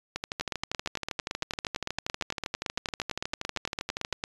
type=two click trains; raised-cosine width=0.2 ms; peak=-13 / -14 dBFS; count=35 / 51; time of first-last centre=0.41-4.239 / 0.16-4.128 s; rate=8.88 / 12.6 Hz; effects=resampled to 24000 Hz